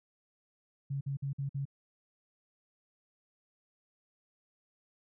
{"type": "tone bursts", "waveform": "sine", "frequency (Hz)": 138.59, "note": "C#3", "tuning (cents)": 0, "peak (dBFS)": -32, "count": 5, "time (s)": [0.9, 1.654], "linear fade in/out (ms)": 10, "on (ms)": 110, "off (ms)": 51, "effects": []}